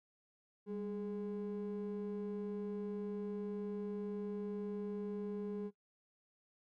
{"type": "ring-modulated tone", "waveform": "triangle", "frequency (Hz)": 307.9, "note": "D#4", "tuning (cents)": -18, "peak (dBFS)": -33, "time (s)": [0.66, 5.71], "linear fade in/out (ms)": 50, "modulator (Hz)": 109, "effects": ["noise-tail reverb RT60 0.1 s tail -19 dB re dry", "tanh soft clip ceiling -31 dBFS"]}